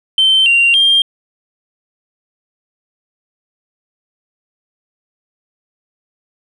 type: tone with pitch steps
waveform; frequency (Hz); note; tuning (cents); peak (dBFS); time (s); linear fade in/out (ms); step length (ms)
sine; 3100 / 2766 / 3197; G7 / F7 / G7; -20 / -17 / +33; -6; 0.18-1.02; 2; 280
effects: tanh soft clip ceiling -4 dBFS